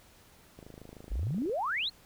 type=click train; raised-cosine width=2 ms; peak=-34 dBFS; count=25; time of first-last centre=0.59-1.496 s; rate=26.5 Hz
type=exponential sweep; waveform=sine; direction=up; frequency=41.94 to 4435 Hz; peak=-29 dBFS; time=1.1-1.9 s; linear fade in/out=20 ms
effects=pink hiss -59 dBFS RMS until 2.05 s